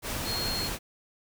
sine tone in noise, 4262 Hz, C8, 31 cents sharp, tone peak -31 dBFS, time 0.24-0.7 s, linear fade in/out 50 ms, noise pink, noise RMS -33 dBFS, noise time 0.02-0.79 s, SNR -1 dB, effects none

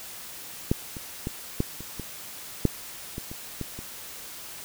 clicks, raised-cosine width 3 ms, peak -8 / -24 / -16 / -10 / -26 / -21 / -6 / -20 / -25 / -18 / -24 dBFS, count 11, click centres 0.715 / 0.968 / 1.271 / 1.604 / 1.806 / 1.997 / 2.653 / 3.181 / 3.315 / 3.613 / 3.79 s, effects white hiss -41 dBFS RMS until 4.64 s

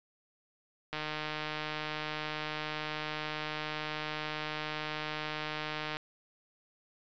click train, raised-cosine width 0.3 ms, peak -20 dBFS, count 772, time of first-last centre 0.93-5.969 s, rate 153 Hz, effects resampled to 16000 Hz

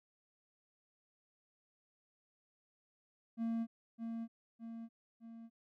triangle tone with echo, 228.6 Hz, A#3, 34 cents flat, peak -32 dBFS, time 3.37-3.67 s, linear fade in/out 50 ms, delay 610 ms, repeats 3, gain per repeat -5 dB, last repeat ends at 5.5 s, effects none

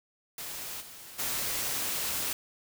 white noise with level steps, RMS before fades -39 / -47 / -32 dBFS, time 0.38-2.33 s, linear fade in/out 2 ms, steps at 0.8 / 1.18 s, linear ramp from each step 20 ms, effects none

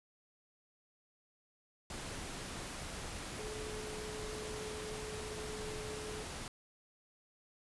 sine tone in noise, 428.5 Hz, A4, 46 cents flat, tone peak -44 dBFS, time 3.39-6.23 s, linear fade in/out 2 ms, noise pink, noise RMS -44 dBFS, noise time 1.9-6.48 s, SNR -3 dB, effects resampled to 24000 Hz

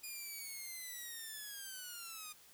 5% pulse linear sweep, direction down, 2454 to 1216 Hz, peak -35 dBFS, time 0.03-2.33 s, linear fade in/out 10 ms, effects white hiss -62 dBFS RMS until 2.53 s

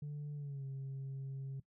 sine tone with pitch glide, 146.83 to 135.42 Hz, D3 to C#3, 0 to -40 cents, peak -38 dBFS, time 0.02-1.6 s, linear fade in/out 5 ms, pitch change -140 cents, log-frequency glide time 0.35-0.65 s, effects noise-tail reverb RT60 0.1 s tail -19 dB re dry + tanh soft clip ceiling -39 dBFS

